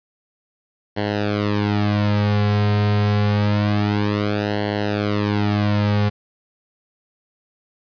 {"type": "tone with flanger", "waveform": "sawtooth", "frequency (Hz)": 103.6, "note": "G#2", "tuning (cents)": -4, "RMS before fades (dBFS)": -19, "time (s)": [0.96, 6.1], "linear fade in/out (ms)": 20, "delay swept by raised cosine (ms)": [0.81, 3.51], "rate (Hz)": 0.27, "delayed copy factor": -1, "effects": ["resampled to 11025 Hz", "8-bit"]}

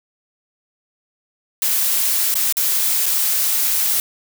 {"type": "noise with dropouts", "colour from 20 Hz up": "blue", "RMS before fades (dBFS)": -18, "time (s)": [1.62, 4], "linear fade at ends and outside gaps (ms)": 1, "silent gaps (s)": [[2.342, 2.354], [2.525, 2.569], [3.058, 3.063]], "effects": []}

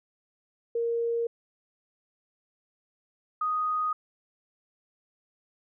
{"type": "tone pair in turn", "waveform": "sine", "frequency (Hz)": [466.2, 1244.6], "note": ["A#4", "D#6"], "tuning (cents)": [0, 0], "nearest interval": "octave + perfect fourth", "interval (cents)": 1700, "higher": "second", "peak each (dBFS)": -25, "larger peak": "neither", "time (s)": [[0.75, 1.27], [3.41, 3.93]], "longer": "neither", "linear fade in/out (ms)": 5, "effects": []}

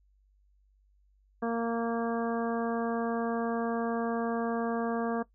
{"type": "harmonic tone", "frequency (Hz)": 231.3, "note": "A#3", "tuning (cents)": -13, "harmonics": [1, 2, 3, 4, 5, 6, 7], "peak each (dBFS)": [-31, -32, -36, -42, -39, -48, -43], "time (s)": [1.42, 5.23], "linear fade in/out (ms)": 10, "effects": ["noise-tail reverb RT60 0.1 s tail -18 dB re dry", "added 49 Hz sine -63 dBFS peak until 5.34 s"]}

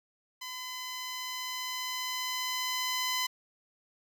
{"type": "tone with level ramp", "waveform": "10% pulse", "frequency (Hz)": 1015, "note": "B5", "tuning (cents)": 47, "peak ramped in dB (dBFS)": [-30, -20], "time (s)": [0.41, 3.27], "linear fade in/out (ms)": 10, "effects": []}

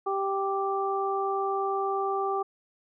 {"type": "harmonic tone", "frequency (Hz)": 391.4, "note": "G4", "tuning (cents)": -3, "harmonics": [1, 2, 3], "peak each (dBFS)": [-29, -30, -31], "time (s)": [0.06, 2.43], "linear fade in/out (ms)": 10, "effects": []}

